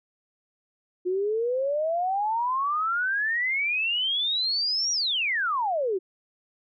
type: exponential two-way sweep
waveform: sine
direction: up then down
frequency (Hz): 355.2 to 5800 to 355.2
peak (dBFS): -23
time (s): 1.05-5.99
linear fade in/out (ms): 20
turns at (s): 4.92
effects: none